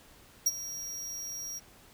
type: tone with ADSR envelope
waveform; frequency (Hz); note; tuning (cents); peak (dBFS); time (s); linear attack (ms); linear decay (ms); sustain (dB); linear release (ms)
45% pulse; 5660; F8; +22; -21; 0.46-1.6; 7; 36; -16; 25
effects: pink hiss -57 dBFS RMS until 1.93 s